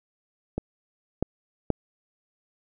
clicks, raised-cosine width 2 ms, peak -14 / -10 / -8 dBFS, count 3, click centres 0.58 / 1.226 / 1.703 s, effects none

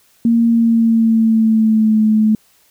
sine tone with pitch glide, 231.8 to 216.3 Hz, A#3 to A3, -10 to -29 cents, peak -9 dBFS, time 0.25-2.35 s, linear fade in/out 2 ms, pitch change -119 cents, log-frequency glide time 0.48-2.01 s, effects white hiss -54 dBFS RMS until 2.7 s

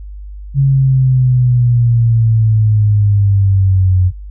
sine exponential sweep, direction down, 138.59 to 90.5 Hz, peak -7 dBFS, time 0.54-4.12 s, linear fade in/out 50 ms, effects added 50 Hz sine -26 dBFS peak until 4.3 s

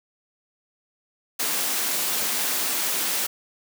white high-pass noise, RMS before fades -25 dBFS, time 1.39-3.27 s, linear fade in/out 10 ms, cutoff 190 Hz, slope 24 dB/octave, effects none

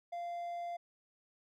triangle tone, 693 Hz, F5, 14 cents flat, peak -36 dBFS, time 0.12-0.77 s, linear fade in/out 10 ms, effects none

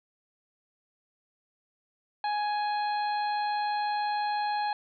harmonic tone, 834 Hz, G#5, 7 cents sharp, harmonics 1 / 2 / 3 / 4 / 5, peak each -27 / -38 / -44 / -48 / -41 dBFS, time 2.24-4.73 s, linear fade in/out 2 ms, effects none

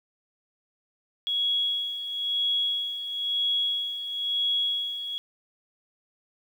sine tone with tremolo, 3334 Hz, G#7, 6 cents sharp, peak -22 dBFS, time 1.27-5.18 s, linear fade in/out 0 ms, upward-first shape sine, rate 1 Hz, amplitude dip 65%, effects 9-bit

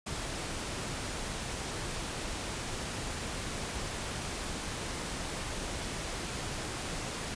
pink noise, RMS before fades -37 dBFS, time 0.06-7.35 s, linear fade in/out 10 ms, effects resampled to 22050 Hz

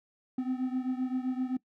triangle beating tone pair, 253.9 / 261.6 Hz, B3 / C4, +48 / 0 cents, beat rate 7.7 Hz, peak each -29 / -32 dBFS, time 0.38-1.57 s, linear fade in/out 5 ms, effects noise-tail reverb RT60 0.1 s tail -21 dB re dry

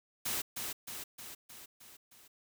white noise with echo, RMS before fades -35 dBFS, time 0.25-0.42 s, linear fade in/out 10 ms, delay 310 ms, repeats 6, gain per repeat -4 dB, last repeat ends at 2.28 s, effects none

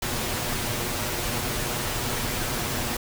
pink noise with comb filter, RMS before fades -28 dBFS, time 0.02-2.97 s, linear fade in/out 5 ms, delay 8.3 ms, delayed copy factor +0.55, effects none

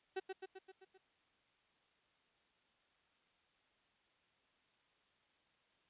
35% pulse tone with echo, 380.2 Hz, F#4, 47 cents sharp, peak -36 dBFS, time 0.16-0.2 s, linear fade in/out 10 ms, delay 130 ms, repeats 6, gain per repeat -4 dB, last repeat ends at 0.98 s, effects white hiss -75 dBFS RMS until 5.89 s + resampled to 8000 Hz

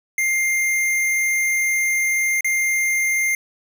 square tone with dropouts, 2107 Hz, C7, 12 cents sharp, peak -18 dBFS, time 0.18-3.35 s, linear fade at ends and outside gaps 2 ms, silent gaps 2.408-2.445 s, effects none

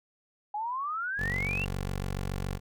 sine exponential sweep, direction up, 817 to 2794 Hz, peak -30 dBFS, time 0.54-1.65 s, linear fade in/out 5 ms
15% pulse tone, 47.1 Hz, F#1, 32 cents sharp, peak -25 dBFS, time 1.17-2.6 s, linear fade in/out 50 ms
effects none

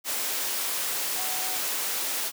sine tone in noise, 748 Hz, F#5, 19 cents sharp, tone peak -38 dBFS, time 1.14-1.59 s, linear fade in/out 50 ms, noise white, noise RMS -29 dBFS, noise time 0.04-2.32 s, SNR -12 dB, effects high-pass 300 Hz 12 dB/octave

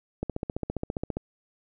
click train, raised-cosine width 2 ms, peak -16 dBFS, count 15, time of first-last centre 0.23-1.17 s, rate 14.9 Hz, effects none

